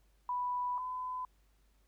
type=tone pair in turn; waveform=sine; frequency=988 / 1009.3 Hz; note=B5 / B5; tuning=0 / +37 cents; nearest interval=unison; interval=37 cents; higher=second; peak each=-32 / -36 dBFS; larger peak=first; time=0.29-0.78 / 0.78-1.25 s; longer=first; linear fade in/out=2 ms; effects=added 50 Hz sine -66 dBFS peak until 1.87 s + pink hiss -75 dBFS RMS until 1.87 s